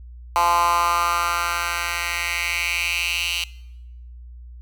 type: tone with high-pass filter sweep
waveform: 10% pulse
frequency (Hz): 172.3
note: F3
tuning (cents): -23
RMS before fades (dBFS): -22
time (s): 0.36-3.44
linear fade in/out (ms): 0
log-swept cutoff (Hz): 940 to 3000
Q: 4.1
effects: noise-tail reverb RT60 0.9 s tail -21 dB re dry + added 60 Hz sine -37 dBFS peak until 4.61 s